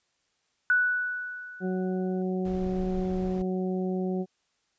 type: tone with exponential decay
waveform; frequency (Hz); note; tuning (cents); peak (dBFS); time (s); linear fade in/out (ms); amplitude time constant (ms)
sine; 1480; F#6; 0; -18; 0.7-2.22; 1; 330
type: harmonic tone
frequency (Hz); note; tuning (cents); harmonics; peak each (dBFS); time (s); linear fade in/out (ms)
185.5; F#3; +5; 1 / 2 / 3 / 4; -28 / -31 / -40 / -41; 1.6-4.26; 50
type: noise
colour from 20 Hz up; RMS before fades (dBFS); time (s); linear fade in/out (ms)
brown; -38; 2.45-3.42; 2
effects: white hiss -73 dBFS RMS until 4.78 s + resampled to 16000 Hz